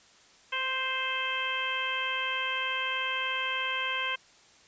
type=harmonic tone with a mistuned harmonic; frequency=523.3 Hz; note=C5; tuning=in tune; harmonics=1 / 2 / 3 / 4 / 5 / 6; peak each=-43 / -35 / -35 / -36 / -34 / -35 dBFS; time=0.52-4.16 s; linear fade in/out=10 ms; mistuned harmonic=1; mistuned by=-18 cents; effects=white hiss -58 dBFS RMS until 4.67 s + resampled to 16000 Hz